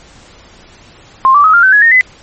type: tone with pitch steps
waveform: sine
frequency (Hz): 1058 / 1160.4 / 1272.8 / 1396 / 1531.2 / 1679.5 / 1842.1 / 2020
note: C6 / D6 / D#6 / F6 / G6 / G#6 / A#6 / B6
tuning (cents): +19 / -21 / +39 / -1 / -41 / +19 / -21 / +39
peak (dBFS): -3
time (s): 1.25-2.01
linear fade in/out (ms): 0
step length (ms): 95
effects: pink hiss -40 dBFS RMS until 2.22 s + MP3 32 kbps